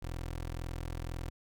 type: tone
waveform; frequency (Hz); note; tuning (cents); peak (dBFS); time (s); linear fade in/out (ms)
20% pulse; 42; E1; +33; -32; 0.02-1.3; 10
effects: none